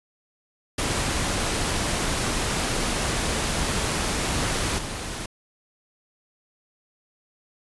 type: noise with level steps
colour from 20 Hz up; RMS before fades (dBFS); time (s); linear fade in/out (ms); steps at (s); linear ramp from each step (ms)
pink; -25 / -32; 0.78-5.26; 5; 4.78; 10
effects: resampled to 24000 Hz